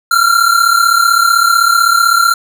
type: tone pair together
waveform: square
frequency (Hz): 1358.2 / 1394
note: F6 / F6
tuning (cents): -49 / -4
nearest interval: unison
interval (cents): 45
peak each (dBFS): -11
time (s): 0.11-2.34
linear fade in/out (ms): 5
effects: none